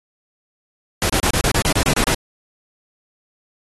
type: noise bursts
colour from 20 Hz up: pink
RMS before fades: -18 dBFS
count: 11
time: 1.02-2.145 s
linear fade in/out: 0 ms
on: 75 ms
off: 30 ms
effects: AAC 32 kbps